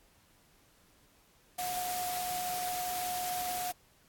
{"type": "tone in noise", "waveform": "sine", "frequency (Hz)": 724, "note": "F#5", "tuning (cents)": -38, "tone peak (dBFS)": -34, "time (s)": [1.58, 3.72], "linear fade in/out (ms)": 10, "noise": "white", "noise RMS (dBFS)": -39, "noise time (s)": [1.58, 3.72], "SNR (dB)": 2, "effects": ["pink hiss -65 dBFS RMS until 4.08 s", "AAC 64 kbps"]}